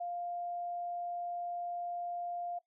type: tone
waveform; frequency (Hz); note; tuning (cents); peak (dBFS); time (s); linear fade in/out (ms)
sine; 700; F5; +4; -36; 0-2.59; 10
effects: noise-tail reverb RT60 0.1 s tail -17 dB re dry

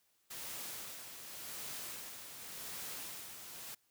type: noise with tremolo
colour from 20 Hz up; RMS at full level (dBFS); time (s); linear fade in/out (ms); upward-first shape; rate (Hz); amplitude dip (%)
white; -44; 0.3-3.75; 10; sine; 0.88; 50
effects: white hiss -75 dBFS RMS until 3.9 s + high-pass 60 Hz 12 dB/octave

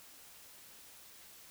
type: silence
effects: white hiss -56 dBFS RMS until 1.5 s

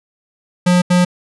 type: tone bursts at uneven times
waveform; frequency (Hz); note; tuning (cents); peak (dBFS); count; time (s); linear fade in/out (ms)
square; 178.7; F3; +40; -10; 2; 0.66-0.82 / 0.9-1.05; 10
effects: resampled to 24000 Hz

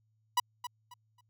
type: tone with echo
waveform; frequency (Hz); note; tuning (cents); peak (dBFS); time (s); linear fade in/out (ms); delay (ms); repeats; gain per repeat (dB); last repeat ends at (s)
45% pulse; 980; B5; -14; -24; 0.37-0.4; 5; 270; 3; -12; 1.21
effects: added 109 Hz sine -70 dBFS peak until 1.29 s

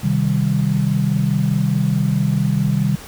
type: chord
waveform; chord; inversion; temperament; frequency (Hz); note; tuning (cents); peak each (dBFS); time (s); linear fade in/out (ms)
sine; C minor; none; equal; 130.81 / 155.56 / 196; C3 / Eb3 / G3; 0 / 0 / 0; -19; 0.03-2.96; 10
effects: pink hiss -37 dBFS RMS until 3.07 s

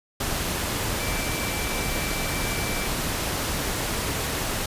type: tone in noise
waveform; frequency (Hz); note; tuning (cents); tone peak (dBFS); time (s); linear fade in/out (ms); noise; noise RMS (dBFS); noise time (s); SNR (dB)
sine; 2331; D7; -14; -34; 1-2.88; 5; pink; -27; 0.2-4.66; -10
effects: resampled to 32000 Hz

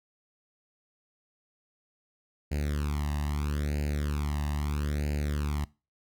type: tone with flanger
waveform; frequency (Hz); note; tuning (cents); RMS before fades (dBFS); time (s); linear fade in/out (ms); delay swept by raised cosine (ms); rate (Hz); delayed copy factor
sawtooth; 73.4; D2; 0; -30; 2.51-5.65; 10; 0.43 to 1.07; 0.77; +0.95
effects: noise-tail reverb RT60 0.3 s tail -22 dB re dry

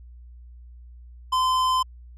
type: tone with tanh clipping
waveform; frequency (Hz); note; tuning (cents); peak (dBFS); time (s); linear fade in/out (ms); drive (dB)
sine; 1028; C6; -31; -21; 1.32-1.83; 10; 15
effects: added 60 Hz sine -42 dBFS peak until 2.17 s

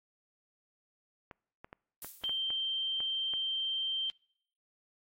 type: clicks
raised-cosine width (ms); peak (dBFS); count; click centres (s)
0.5; -31; 9; 1.312 / 1.645 / 1.729 / 2.046 / 2.237 / 2.294 / 2.504 / 3.004 / 3.337
type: noise with exponential decay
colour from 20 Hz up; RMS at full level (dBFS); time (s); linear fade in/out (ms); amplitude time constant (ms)
violet; -40; 2.02-2.48; 0; 100
type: tone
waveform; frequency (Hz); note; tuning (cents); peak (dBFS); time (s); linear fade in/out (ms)
sine; 3139; G7; +2; -31; 2.24-4.1; 0
effects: noise-tail reverb RT60 0.7 s tail -26 dB re dry + AAC 48 kbps

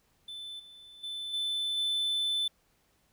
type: tone with level steps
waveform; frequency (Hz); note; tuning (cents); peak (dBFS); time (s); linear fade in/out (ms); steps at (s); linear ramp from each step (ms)
triangle; 3520; A7; 0; -38 / -48 / -34 / -28 / -26; 0.28-2.48; 5; 0.59 / 1.03 / 1.33 / 1.77; 10
effects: pink hiss -70 dBFS RMS until 3.12 s

